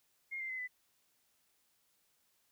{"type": "tone with pitch steps", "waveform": "sine", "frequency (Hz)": [2135, 2089, 2043, 1998.9], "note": ["C7", "C7", "C7", "B6"], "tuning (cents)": [34, -3, -42, 20], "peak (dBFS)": -38, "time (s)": [0.31, 0.678], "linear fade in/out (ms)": 20, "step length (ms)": 92, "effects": ["white hiss -75 dBFS RMS until 2.51 s"]}